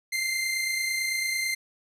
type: tone pair together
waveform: sawtooth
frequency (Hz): 2062 / 2091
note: C7 / C7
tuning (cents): -26 / -2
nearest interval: unison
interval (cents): 24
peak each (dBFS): -32 / -23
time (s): 0.12-1.55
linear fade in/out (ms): 10
effects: resampled to 32000 Hz